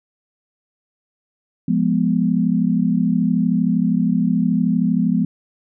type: chord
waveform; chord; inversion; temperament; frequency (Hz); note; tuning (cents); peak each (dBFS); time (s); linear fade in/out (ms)
sine; F diminished; none; equal; 174.61 / 207.7 / 246.9; F3 / Ab3 / Cb4; 0 / 0 / 0; -19; 1.68-5.25; 5
effects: none